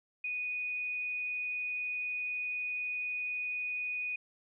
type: tone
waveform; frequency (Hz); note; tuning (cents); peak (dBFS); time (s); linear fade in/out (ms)
sine; 2478; D#7; -8; -33; 0.24-4.16; 5
effects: none